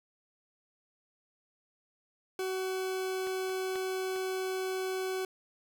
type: tone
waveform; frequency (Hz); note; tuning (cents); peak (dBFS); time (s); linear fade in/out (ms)
40% pulse; 376.2; F#4; +29; -31; 2.39-5.25; 2
type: clicks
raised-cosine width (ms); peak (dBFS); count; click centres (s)
0.3; -28 / -35 / -26 / -32; 4; 3.271 / 3.495 / 3.757 / 4.161
effects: none